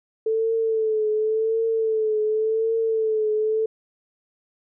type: tone with vibrato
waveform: sine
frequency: 440 Hz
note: A4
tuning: in tune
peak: -19 dBFS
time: 0.26-3.66 s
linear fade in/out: 5 ms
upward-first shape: triangle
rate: 0.9 Hz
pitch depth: 53 cents each way
effects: none